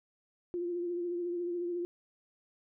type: tone with vibrato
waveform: sine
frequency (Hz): 349.2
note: F4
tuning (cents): 0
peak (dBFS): -32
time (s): 0.54-1.85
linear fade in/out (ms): 0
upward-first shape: triangle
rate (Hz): 14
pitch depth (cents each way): 40
effects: none